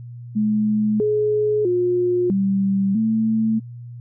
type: tone with pitch steps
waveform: sine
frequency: 213.3 / 423.2 / 357.4 / 195.1 / 221.4 Hz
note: G#3 / G#4 / F4 / G3 / A3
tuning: +46 / +33 / +40 / -8 / +11 cents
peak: -16 dBFS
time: 0.35-3.6 s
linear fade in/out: 20 ms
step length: 650 ms
effects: added 120 Hz sine -33 dBFS peak until 4 s